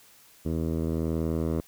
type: tone with low-pass filter sweep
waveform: 10% pulse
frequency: 81 Hz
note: E2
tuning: 30 cents flat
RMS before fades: -28 dBFS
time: 0.45-1.61 s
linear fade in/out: 10 ms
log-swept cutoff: 390 to 710 Hz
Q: 0.73
effects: white hiss -56 dBFS RMS until 1.67 s